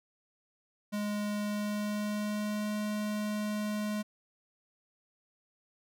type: tone with pitch glide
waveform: square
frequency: 207.7 to 210.4 Hz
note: G#3 to G#3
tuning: 0 to +23 cents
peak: -32 dBFS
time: 0.92-4.03 s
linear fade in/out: 20 ms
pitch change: +23 cents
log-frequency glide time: 1.44-2.73 s
effects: none